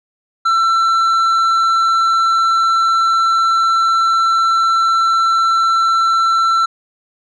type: tone with tanh clipping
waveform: triangle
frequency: 1342 Hz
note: E6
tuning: 31 cents sharp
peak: -12 dBFS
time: 0.45-6.66 s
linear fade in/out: 10 ms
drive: 11 dB
effects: none